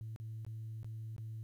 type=tone with dropouts; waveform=sine; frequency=110.9 Hz; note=A2; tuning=14 cents sharp; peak=-40 dBFS; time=0.01-1.43 s; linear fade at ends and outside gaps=0 ms; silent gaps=0.161-0.2 / 0.449-0.465 / 0.831-0.845 / 1.164-1.181 s; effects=tanh soft clip ceiling -38 dBFS + 12-bit